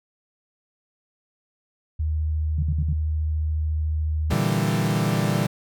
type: tone with vibrato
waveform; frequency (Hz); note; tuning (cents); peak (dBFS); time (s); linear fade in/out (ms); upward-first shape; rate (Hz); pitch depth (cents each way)
sine; 77.5; D#2; -6; -21; 1.99-4.34; 10; sine; 14; 10
type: tone bursts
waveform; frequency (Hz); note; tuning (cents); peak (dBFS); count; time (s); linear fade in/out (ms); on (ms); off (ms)
sine; 147.7; D3; +10; -23; 4; 2.58-2.931; 5; 48; 53
type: chord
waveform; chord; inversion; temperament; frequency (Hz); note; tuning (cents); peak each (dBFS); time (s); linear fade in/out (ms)
40% pulse; E half-diminished seventh; second; equal; 116.54 / 146.83 / 164.81 / 196; Bb2 / D3 / E3 / G3; 0 / 0 / 0 / 0; -25; 4.3-5.47; 10
effects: none